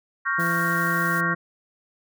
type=chord; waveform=sine; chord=G half-diminished seventh; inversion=second; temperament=equal; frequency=1108.7 / 1396.9 / 1568 / 1864.7 Hz; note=Db6 / F6 / G6 / Bb6; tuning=0 / 0 / 0 / 0 cents; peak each=-27 dBFS; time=0.25-1.35 s; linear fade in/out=20 ms
type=harmonic tone; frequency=169.5 Hz; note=E3; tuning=49 cents sharp; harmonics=1 / 2 / 3 / 4; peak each=-27 / -33 / -37 / -39 dBFS; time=0.38-1.35 s; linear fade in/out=10 ms
type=noise; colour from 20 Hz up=blue; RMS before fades=-38 dBFS; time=0.39-1.21 s; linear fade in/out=10 ms
effects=none